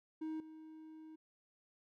triangle tone with level steps, 315 Hz, D#4, 21 cents sharp, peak -37 / -49 dBFS, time 0.21-1.16 s, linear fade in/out 10 ms, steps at 0.4 s, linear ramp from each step 2 ms, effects none

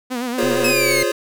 sawtooth tone with vibrato, 245.9 Hz, B3, 7 cents flat, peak -18 dBFS, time 0.1-0.73 s, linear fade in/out 20 ms, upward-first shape sine, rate 8.7 Hz, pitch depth 80 cents each way
square chord, Db major seventh, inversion first, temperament equal with one note detuned, 349.2 / 415.3 / 523.3 / 562.1 Hz, F4 / Ab4 / C5 / Db5, 0 / 0 / 0 / +24 cents, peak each -24 dBFS, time 0.38-1.12 s, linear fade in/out 5 ms
click train, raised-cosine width 2 ms, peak -19 dBFS, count 76, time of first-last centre 0.43-1.03 s, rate 125 Hz
sawtooth exponential sweep, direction down, 2606 to 2093 Hz, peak -14 dBFS, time 0.64-1.03 s, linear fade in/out 5 ms
effects none

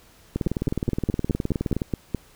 two click trains, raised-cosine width 3 ms, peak -11 / -10 dBFS, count 29 / 9, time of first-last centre 0.36-1.818 / 0.47-2.147 s, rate 19.2 / 4.77 Hz, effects pink hiss -54 dBFS RMS until 2.35 s

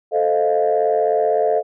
sine chord, F dominant seventh, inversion first, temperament equal, 440 / 523.3 / 622.3 / 698.5 Hz, A4 / C5 / Eb5 / F5, 0 / 0 / 0 / 0 cents, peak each -18 / -23 / -19 / -19 dBFS, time 0.11-1.63 s, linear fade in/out 50 ms, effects tanh soft clip ceiling -7 dBFS

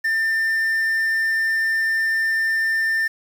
triangle tone with quantisation, 1794 Hz, A6, 33 cents sharp, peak -16 dBFS, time 0.04-3.08 s, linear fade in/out 10 ms, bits 7, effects none

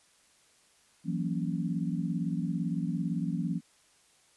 sine chord, F# dominant seventh, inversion third, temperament equal with one note detuned, 167.21 / 185 / 233.1 / 277.2 Hz, E3 / F#3 / A#3 / C#4, +25 / 0 / 0 / 0 cents, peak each -32 / -34 / -36 / -37 dBFS, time 1.04-3.61 s, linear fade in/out 50 ms, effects white hiss -64 dBFS RMS until 4.36 s + resampled to 24000 Hz

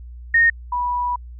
sine tone pair in turn, 1848 / 978.9 Hz, A#6 / B5, -16 / -16 cents, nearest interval major seventh, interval 1100 cents, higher first, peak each -11 / -19 dBFS, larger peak first, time 0.34-0.5 / 0.72-1.16 s, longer second, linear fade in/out 5 ms, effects added 60 Hz sine -34 dBFS peak until 1.39 s

